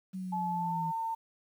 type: linear sweep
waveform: sine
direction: down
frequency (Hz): 188.9 to 161.9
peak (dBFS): -35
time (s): 0.13-0.92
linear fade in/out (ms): 20
type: tone with pitch glide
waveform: sine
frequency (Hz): 861 to 903.8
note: A5 to A5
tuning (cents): -38 to +46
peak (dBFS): -31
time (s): 0.32-1.15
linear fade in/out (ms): 10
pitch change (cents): +84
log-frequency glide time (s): 0.49-0.79
effects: 10-bit